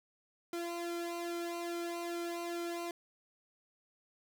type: tone with flanger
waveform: sawtooth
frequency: 342.9 Hz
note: F4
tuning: 32 cents flat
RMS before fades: -39 dBFS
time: 0.53-2.91 s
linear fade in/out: 2 ms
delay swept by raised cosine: 1.8 to 2.34 ms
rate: 2.4 Hz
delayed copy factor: -0.8
effects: none